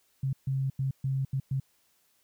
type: tone bursts at uneven times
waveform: sine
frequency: 134.4 Hz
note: C3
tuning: 47 cents sharp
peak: -26 dBFS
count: 6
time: 0.23-0.33 / 0.47-0.7 / 0.79-0.91 / 1.04-1.25 / 1.33-1.4 / 1.51-1.6 s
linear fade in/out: 5 ms
effects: white hiss -69 dBFS RMS until 2.23 s

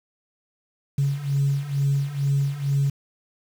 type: beating tone pair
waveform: sine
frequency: 138.3 / 140.5 Hz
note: C#3 / C#3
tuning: -4 / +24 cents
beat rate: 2.2 Hz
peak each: -24 / -21 dBFS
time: 0.98-2.9 s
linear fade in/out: 5 ms
effects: tanh soft clip ceiling -14 dBFS + 7-bit

